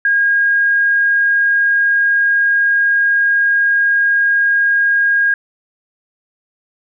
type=tone; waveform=sine; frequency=1628 Hz; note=G#6; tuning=35 cents flat; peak=-10 dBFS; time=0.05-5.34 s; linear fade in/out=2 ms; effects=none